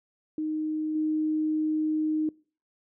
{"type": "tone with level steps", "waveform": "sine", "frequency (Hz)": 310, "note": "D#4", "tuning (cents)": -6, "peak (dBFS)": [-27, -24], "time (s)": [0.38, 2.29], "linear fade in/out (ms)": 2, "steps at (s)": 0.95, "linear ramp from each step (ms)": 5, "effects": ["noise-tail reverb RT60 0.4 s tail -24 dB re dry"]}